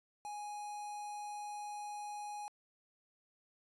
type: tone with notch filter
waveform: square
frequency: 830.6 Hz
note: G#5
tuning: in tune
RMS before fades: -44 dBFS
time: 0.25-2.48 s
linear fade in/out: 0 ms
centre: 3100 Hz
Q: 1
effects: resampled to 24000 Hz